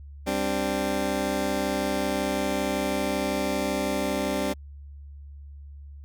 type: chord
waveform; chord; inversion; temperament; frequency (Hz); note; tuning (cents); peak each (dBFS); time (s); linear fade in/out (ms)
20% pulse; G suspended fourth; none; just; 196 / 261.3 / 294; G3 / C4 / D4; 0 / -2 / +2; -25; 0.26-4.54; 20
effects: added 71 Hz sine -40 dBFS peak until 6.04 s